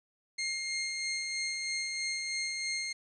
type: tone with tremolo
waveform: 20% pulse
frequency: 2126 Hz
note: C7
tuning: 27 cents sharp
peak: -26 dBFS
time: 0.38-2.93 s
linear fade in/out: 10 ms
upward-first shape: sine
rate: 3.1 Hz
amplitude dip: 30%
effects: resampled to 24000 Hz + 10-bit